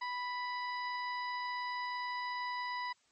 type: harmonic tone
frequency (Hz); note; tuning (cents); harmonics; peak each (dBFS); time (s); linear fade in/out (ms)
987.8; B5; 0; 1 / 2 / 3 / 4 / 5; -37 / -41 / -56 / -51 / -49; 0.01-2.93; 10
effects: white hiss -71 dBFS RMS until 3.11 s + MP3 32 kbps